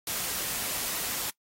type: noise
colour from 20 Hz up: white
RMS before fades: -32 dBFS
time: 0.07-1.3 s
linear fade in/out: 2 ms
effects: noise-tail reverb RT60 0.1 s tail -22 dB re dry + AAC 48 kbps